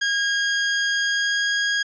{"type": "tone with pitch glide", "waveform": "sawtooth", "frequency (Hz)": [1631, 1640.4], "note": ["G#6", "G#6"], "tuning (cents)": [-32, -22], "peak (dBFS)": -16, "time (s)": [0.01, 1.83], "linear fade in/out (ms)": 10, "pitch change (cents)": 10, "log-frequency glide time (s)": [1.03, 1.52], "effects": ["resampled to 16000 Hz"]}